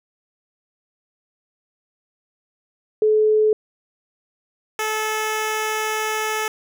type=tone pair in turn; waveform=sine / 10% pulse; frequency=430 / 433.5 Hz; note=A4 / A4; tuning=-40 / -26 cents; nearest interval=unison; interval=14 cents; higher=second; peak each=-13 dBFS; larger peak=neither; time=3.02-3.53 / 4.79-6.48 s; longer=second; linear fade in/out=2 ms; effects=none